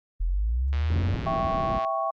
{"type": "linear sweep", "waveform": "sine", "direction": "up", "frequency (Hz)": [38.89, 95.9], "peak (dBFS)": -22, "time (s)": [0.2, 1.15], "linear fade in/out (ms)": 10}
{"type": "click train", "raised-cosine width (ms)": 0.2, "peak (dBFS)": -20, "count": 134, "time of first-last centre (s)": [0.73, 1.848], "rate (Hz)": 119}
{"type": "low-pass noise", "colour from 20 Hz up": "white", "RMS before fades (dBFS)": -31, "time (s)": [0.9, 1.79], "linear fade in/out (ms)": 5, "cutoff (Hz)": 200, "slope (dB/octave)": 12}
{"type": "chord", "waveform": "sine", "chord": "C# diminished", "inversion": "first", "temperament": "equal", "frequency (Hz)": [659.3, 784, 1108.7], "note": ["E5", "G5", "C#6"], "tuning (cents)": [0, 0, 0], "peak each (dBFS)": [-28, -30, -28], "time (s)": [1.26, 2.11], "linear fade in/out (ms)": 10}
{"effects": ["low-pass 3000 Hz 12 dB/octave", "Opus 48 kbps"]}